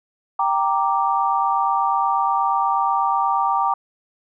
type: chord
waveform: sine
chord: G minor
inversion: none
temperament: equal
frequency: 784 / 932.3 / 1174.7 Hz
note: G5 / Bb5 / D6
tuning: 0 / 0 / 0 cents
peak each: -21 dBFS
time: 0.39-3.74 s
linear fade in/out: 5 ms
effects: none